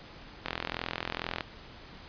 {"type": "click train", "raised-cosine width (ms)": 0.3, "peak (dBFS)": -15, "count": 41, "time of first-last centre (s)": [0.46, 1.408], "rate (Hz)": 42.2, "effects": ["pink hiss -49 dBFS RMS until 2.08 s", "resampled to 11025 Hz"]}